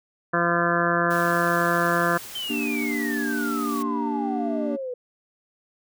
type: harmonic tone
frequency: 171.6 Hz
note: F3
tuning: 30 cents flat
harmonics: 1 / 2 / 3 / 4 / 6 / 7 / 8 / 9 / 10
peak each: -28 / -28 / -28 / -28 / -28 / -28 / -28 / -28 / -28 dBFS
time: 0.33-2.18 s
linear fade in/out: 10 ms
type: noise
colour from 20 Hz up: white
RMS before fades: -39 dBFS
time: 1.1-3.83 s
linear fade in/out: 10 ms
type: exponential sweep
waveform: sine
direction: down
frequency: 3136 to 487.3 Hz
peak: -28 dBFS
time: 2.35-4.94 s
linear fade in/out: 5 ms
type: chord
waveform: triangle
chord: G minor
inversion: first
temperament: equal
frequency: 233.1 / 293.7 / 392 Hz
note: Bb3 / D4 / G4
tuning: 0 / 0 / 0 cents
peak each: -26 / -26 / -31 dBFS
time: 2.49-4.77 s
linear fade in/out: 20 ms
effects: none